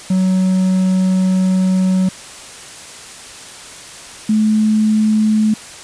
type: tone pair in turn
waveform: triangle / sine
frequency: 186.7 / 215.6 Hz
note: F#3 / A3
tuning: +16 / -35 cents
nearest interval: major second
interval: 249 cents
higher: second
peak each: -9 / -10 dBFS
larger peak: first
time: 0.1-2.09 / 4.29-5.54 s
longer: first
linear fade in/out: 5 ms
effects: white hiss -34 dBFS RMS until 5.83 s + resampled to 22050 Hz